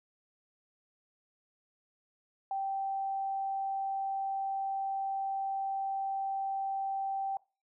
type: tone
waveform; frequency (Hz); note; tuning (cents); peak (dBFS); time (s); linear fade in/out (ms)
sine; 780; G5; -9; -31; 2.51-7.37; 2
effects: noise-tail reverb RT60 0.3 s tail -21 dB re dry